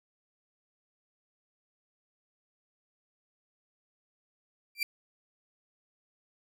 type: tone with exponential growth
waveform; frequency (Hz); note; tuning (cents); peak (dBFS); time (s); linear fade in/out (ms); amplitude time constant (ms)
30% pulse; 2354; D7; +3; -21; 4.75-4.83; 2; 17
effects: none